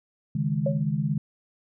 sine chord, C# suspended second, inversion none, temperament equal, 138.59 / 155.56 / 207.7 Hz, C#3 / D#3 / G#3, 0 / 0 / 0 cents, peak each -28 / -26 / -29 dBFS, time 0.35-1.18 s, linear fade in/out 5 ms
sine tone with exponential decay, 554.4 Hz, C#5, in tune, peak -20 dBFS, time 0.66-0.83 s, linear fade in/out 5 ms, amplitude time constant 35 ms
effects none

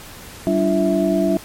sine tone cluster, 192.8 / 291.1 / 341.5 / 655 Hz, G3 / D4 / F4 / E5, -28 / -15 / -39 / -11 cents, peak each -20 dBFS, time 0.47-1.37 s, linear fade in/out 0 ms, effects pink hiss -38 dBFS RMS until 1.44 s + MP3 64 kbps

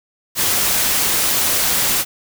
white noise, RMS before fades -17 dBFS, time 0.35-2.05 s, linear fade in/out 50 ms, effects none

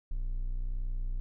triangle tone, 30.71 Hz, B0, 9 cents flat, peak -28 dBFS, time 0.11-1.2 s, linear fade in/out 0 ms, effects none

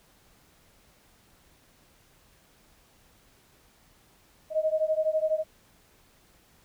sine beating tone pair, 622.3 / 634.3 Hz, D#5 / D#5, 0 / +33 cents, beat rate 12 Hz, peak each -26 / -27 dBFS, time 4.5-5.44 s, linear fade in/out 50 ms, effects pink hiss -61 dBFS RMS until 6.64 s

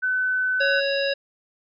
sine tone, 1510 Hz, F#6, 35 cents sharp, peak -20 dBFS, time 0.02-0.81 s, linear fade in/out 20 ms
harmonic tone, 554.4 Hz, C#5, in tune, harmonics 1 / 3 / 5 / 7 / 9, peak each -23 / -28 / -30 / -31 / -33 dBFS, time 0.6-1.14 s, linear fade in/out 10 ms
effects none

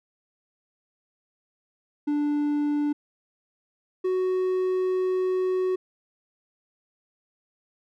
triangle tone pair in turn, 293.6 / 370.8 Hz, D4 / F#4, 0 / +4 cents, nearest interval major third, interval 404 cents, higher second, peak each -20 dBFS, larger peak neither, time 2.07-2.93 / 4.04-5.76 s, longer second, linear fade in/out 10 ms, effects none

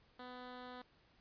10% pulse tone, 249.7 Hz, B3, 19 cents sharp, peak -40 dBFS, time 0.19-0.82 s, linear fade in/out 5 ms, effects pink hiss -70 dBFS RMS until 1.2 s + resampled to 11025 Hz

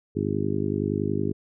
harmonic tone, 50.7 Hz, G#1, 41 cents flat, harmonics 2 / 3 / 4 / 5 / 6 / 7 / 8, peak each -31 / -31 / -31 / -31 / -31 / -31 / -31 dBFS, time 0.15-1.33 s, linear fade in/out 20 ms, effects none

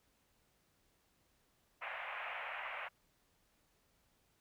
white band-pass noise, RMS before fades -44 dBFS, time 1.81-2.89 s, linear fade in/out 20 ms, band 570 to 2600 Hz, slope 48 dB/octave, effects pink hiss -75 dBFS RMS until 4.4 s

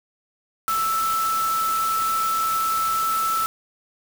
sine tone in noise, 1318.5 Hz, E6, in tune, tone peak -20 dBFS, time 0.68-3.46 s, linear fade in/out 0 ms, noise white, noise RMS -31 dBFS, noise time 0.68-3.46 s, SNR +8 dB, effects none

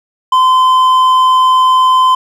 sine tone with hard clipping, 1028 Hz, C6, 31 cents flat, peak -7 dBFS, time 0.32-2.15 s, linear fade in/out 5 ms, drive 5 dB, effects none

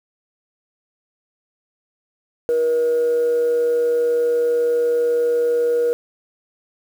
sine tone with amplitude modulation, 478 Hz, A#4, 43 cents sharp, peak -12 dBFS, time 2.49-5.93 s, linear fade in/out 0 ms, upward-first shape sine, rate 156 Hz, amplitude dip 35%, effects tanh soft clip ceiling -12 dBFS + 7-bit

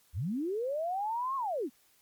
sine linear two-way sweep, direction up then down, 60 to 1105 to 214.5 Hz, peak -30 dBFS, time 0.13-1.7 s, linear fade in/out 50 ms, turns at 1.36 s, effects white hiss -66 dBFS RMS until 2.01 s + MP3 96 kbps

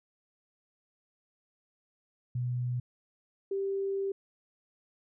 sine tone pair in turn, 123.47 / 392 Hz, B2 / G4, 0 / 0 cents, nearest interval octave + minor sixth, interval 2000 cents, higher second, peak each -29 / -29 dBFS, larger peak neither, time 2.35-2.8 / 3.51-4.12 s, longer second, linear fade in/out 5 ms, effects none

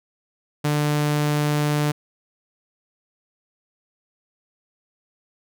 sawtooth tone, 148.4 Hz, D3, 18 cents sharp, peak -15 dBFS, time 0.64-1.92 s, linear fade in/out 10 ms, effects none

